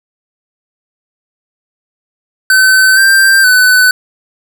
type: tone with pitch steps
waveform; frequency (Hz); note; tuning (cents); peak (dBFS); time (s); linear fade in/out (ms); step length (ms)
square; 1528 / 1574 / 1503; G6 / G6 / F#6; -45 / +7 / +27; -5; 2.5-3.91; 2; 470
effects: none